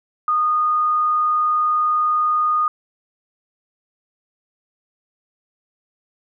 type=tone; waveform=sine; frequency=1230 Hz; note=D#6; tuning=20 cents flat; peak=-15 dBFS; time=0.28-2.68 s; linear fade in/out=2 ms; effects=none